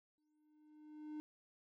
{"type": "tone with exponential growth", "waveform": "triangle", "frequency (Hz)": 303.7, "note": "D#4", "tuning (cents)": -42, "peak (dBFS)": -40, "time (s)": [0.18, 1.2], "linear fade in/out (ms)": 0, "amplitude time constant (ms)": 220, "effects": []}